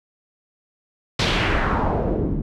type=noise with low-pass filter sweep; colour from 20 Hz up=pink; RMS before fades=-21 dBFS; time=1.19-2.42 s; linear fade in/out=5 ms; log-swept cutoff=4600 to 230 Hz; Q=1.8; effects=none